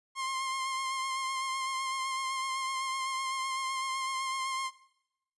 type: tone with vibrato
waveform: sawtooth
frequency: 1060 Hz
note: C6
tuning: 22 cents sharp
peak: -28 dBFS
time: 0.15-4.71 s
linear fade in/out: 50 ms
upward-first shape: sine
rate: 7.9 Hz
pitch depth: 24 cents each way
effects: noise-tail reverb RT60 0.8 s tail -19 dB re dry + resampled to 24000 Hz